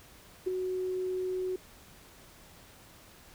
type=tone with ADSR envelope; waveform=sine; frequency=370 Hz; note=F#4; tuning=in tune; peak=-25 dBFS; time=0.46-1.56 s; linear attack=14 ms; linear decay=14 ms; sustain=-5 dB; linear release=4 ms; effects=pink hiss -55 dBFS RMS until 3.34 s